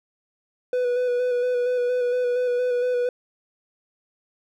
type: tone with vibrato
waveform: triangle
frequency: 493.9 Hz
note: B4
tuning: in tune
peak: -18 dBFS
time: 0.73-3.09 s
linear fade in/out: 2 ms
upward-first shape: square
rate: 4.3 Hz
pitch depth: 19 cents each way
effects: none